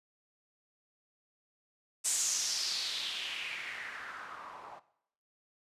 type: noise with low-pass filter sweep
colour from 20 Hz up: blue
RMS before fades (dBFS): -37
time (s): 2.04-4.8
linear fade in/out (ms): 20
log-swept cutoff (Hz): 8100 to 850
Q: 3.7
effects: noise-tail reverb RT60 0.7 s tail -17 dB re dry + resampled to 32000 Hz

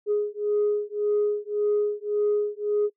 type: beating tone pair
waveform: sine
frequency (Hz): 415.3 / 417.1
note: G#4 / G#4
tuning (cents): 0 / +7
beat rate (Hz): 1.8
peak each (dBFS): -24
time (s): 0.06-2.9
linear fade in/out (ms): 50
effects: noise-tail reverb RT60 0.1 s tail -26 dB re dry + tanh soft clip ceiling -16 dBFS

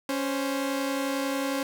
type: tone pair together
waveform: sawtooth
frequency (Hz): 277.2 / 523.3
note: C#4 / C5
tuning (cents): 0 / 0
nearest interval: major seventh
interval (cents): 1100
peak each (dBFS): -24 / -28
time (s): 0.09-1.63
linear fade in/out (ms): 2
effects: none

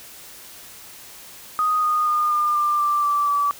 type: tone with pitch steps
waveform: sine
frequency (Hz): 1244.5 / 1230.9 / 1217.5 / 1204.2 / 1191 / 1178 / 1165.2 / 1152.5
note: D#6 / D#6 / D#6 / D6 / D6 / D6 / D6 / D6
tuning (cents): 0 / -19 / -38 / +43 / +24 / +5 / -14 / -33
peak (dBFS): -17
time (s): 1.59-3.51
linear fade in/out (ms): 0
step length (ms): 240
effects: white hiss -42 dBFS RMS until 3.59 s

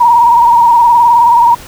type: tone with vibrato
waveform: sine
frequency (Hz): 946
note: A#5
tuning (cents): +25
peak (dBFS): -3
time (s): 0-1.55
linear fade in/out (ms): 10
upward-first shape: sine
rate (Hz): 19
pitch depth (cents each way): 53
effects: pink hiss -32 dBFS RMS until 1.67 s

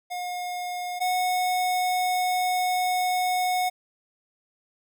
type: tone pair in turn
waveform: square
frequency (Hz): 718 / 731.4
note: F5 / F#5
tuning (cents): +48 / -20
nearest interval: unison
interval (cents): 32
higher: second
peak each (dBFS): -30 / -23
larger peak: second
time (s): 0.1-1 / 1-3.7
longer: second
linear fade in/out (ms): 20
effects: none

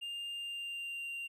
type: tone with pitch glide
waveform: triangle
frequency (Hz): 2805 to 2774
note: F7 to F7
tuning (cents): +7 to -12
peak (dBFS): -37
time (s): 0.01-1.28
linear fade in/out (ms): 20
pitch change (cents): -19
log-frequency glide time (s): 0.31-1.08
effects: none

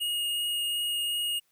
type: tone with vibrato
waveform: square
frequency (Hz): 2864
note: F7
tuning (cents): +43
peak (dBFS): -28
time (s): 0-1.4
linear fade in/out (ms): 20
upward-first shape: triangle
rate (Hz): 2.7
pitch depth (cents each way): 8
effects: white hiss -71 dBFS RMS until 1.51 s

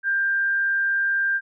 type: tone with frequency modulation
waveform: sine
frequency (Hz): 1589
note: G6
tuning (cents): +23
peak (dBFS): -19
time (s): 0.03-1.41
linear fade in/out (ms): 50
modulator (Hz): 102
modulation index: 0.22
effects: none

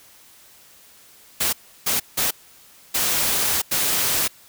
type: noise bursts at uneven times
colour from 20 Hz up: white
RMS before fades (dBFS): -21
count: 5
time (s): 1.4-1.53 / 1.86-2 / 2.17-2.31 / 2.94-3.62 / 3.71-4.28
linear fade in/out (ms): 10
effects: white hiss -50 dBFS RMS until 4.48 s

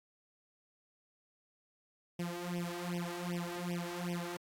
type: tone with flanger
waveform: sawtooth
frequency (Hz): 174.61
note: F3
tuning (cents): 0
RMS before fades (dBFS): -39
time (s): 2.19-4.37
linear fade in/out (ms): 5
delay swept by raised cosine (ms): 0.35 to 2.65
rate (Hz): 2.6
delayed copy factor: +1
effects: AAC 48 kbps

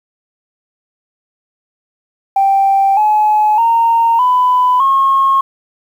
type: tone with pitch steps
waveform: sine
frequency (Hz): 784 / 850 / 921.6 / 999.3 / 1083.4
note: G5 / G#5 / A#5 / B5 / C#6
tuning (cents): 0 / +40 / -20 / +20 / -40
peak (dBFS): -7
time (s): 2.36-5.41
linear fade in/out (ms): 5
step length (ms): 610
effects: tanh soft clip ceiling -3 dBFS + 7-bit

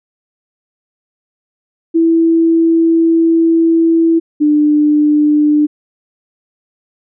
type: tone pair in turn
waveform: sine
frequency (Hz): 329.6 / 298.6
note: E4 / D4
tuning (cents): 0 / +29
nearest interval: major second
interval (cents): 171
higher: first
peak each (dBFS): -7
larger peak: neither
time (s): 1.94-4.2 / 4.4-5.67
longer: first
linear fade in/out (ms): 20
effects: none

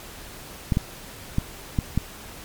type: clicks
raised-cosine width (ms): 5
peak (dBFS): -8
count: 5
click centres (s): 0.722 / 0.771 / 1.384 / 1.788 / 1.976
effects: pink hiss -41 dBFS RMS until 2.44 s + MP3 96 kbps

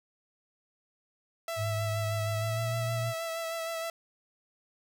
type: tone with vibrato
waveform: sawtooth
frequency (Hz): 659.3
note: E5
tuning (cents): 0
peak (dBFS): -29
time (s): 1.48-3.9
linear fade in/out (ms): 2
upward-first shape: sine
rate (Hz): 6.4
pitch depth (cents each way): 21
type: tone with pitch glide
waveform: sine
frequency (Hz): 105.2 to 116.73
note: G#2 to A#2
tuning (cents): +23 to +3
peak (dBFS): -30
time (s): 1.56-3.14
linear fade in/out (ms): 50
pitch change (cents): +180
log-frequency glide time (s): 2.32-2.7
effects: none

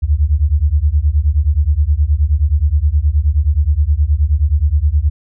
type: beating tone pair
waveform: sine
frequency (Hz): 69.5 / 79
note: C#2 / D#2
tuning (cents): +5 / +27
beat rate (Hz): 9.5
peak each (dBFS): -13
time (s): 0.02-5.1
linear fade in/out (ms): 20
effects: none

